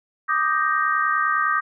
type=chord; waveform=sine; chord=Eb major seventh; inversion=third; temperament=equal; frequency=1174.7 / 1244.5 / 1568 / 1864.7 Hz; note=D6 / Eb6 / G6 / Bb6; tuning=0 / 0 / 0 / 0 cents; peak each=-24 / -22 / -24 / -26 dBFS; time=0.28-1.61 s; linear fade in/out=20 ms; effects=none